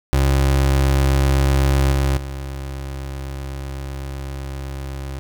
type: tone with level steps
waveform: 30% pulse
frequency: 67.9 Hz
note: C#2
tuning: 35 cents flat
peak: -11 / -13 / -24 dBFS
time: 0.13-5.19 s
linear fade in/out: 0 ms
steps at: 1.92 / 2.17 s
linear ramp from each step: 5 ms
effects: none